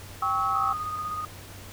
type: chord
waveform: sine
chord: C# diminished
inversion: second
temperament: equal with one note detuned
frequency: 784 / 1108.7 / 1293.6 Hz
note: G5 / C#6 / E6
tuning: 0 / 0 / -33 cents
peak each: -30 / -29 / -25 dBFS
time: 0.22-0.73 s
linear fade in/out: 5 ms
type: tone with tremolo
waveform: sine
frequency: 1237 Hz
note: D#6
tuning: 10 cents flat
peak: -28 dBFS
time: 0.55-1.25 s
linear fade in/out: 2 ms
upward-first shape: square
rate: 16 Hz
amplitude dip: 30%
effects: added 96 Hz sine -45 dBFS peak until 1.72 s + pink hiss -45 dBFS RMS until 1.72 s